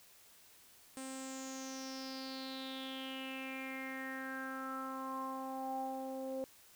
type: tone with low-pass filter sweep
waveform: sawtooth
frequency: 264.5 Hz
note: C4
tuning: 19 cents sharp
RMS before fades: -43 dBFS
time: 0.97-6.44 s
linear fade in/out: 0 ms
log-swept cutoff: 8800 to 570 Hz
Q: 7.5
effects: white hiss -62 dBFS RMS until 6.75 s